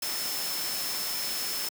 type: tone in noise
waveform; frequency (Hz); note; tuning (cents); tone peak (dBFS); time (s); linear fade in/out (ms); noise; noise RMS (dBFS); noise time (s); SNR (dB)
sine; 5274; E8; 0; -34; 0.02-1.69; 5; white; -33; 0.02-1.69; -4
effects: high-pass 150 Hz 12 dB/octave